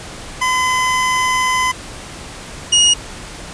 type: tone pair in turn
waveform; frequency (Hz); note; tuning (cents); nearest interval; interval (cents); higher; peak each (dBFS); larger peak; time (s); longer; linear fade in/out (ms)
25% pulse; 1017 / 2877; C6 / F#7; -50 / -49; octave + tritone; 1801; second; -10 / -5; second; 0.41-1.72 / 2.72-2.94; first; 10
effects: pink hiss -32 dBFS RMS until 3.53 s + resampled to 22050 Hz